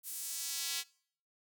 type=tone with high-pass filter sweep; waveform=square; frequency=151.8 Hz; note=D#3; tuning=42 cents flat; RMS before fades=-39 dBFS; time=0.03-0.84 s; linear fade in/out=50 ms; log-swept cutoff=11000 to 3400 Hz; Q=1; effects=noise-tail reverb RT60 0.6 s tail -25 dB re dry